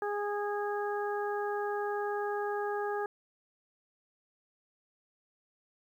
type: harmonic tone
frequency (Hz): 411.7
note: G#4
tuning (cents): -15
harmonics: 1 / 2 / 3 / 4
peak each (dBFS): -33 / -36 / -41 / -41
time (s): 0.02-3.06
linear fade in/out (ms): 2
effects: 11-bit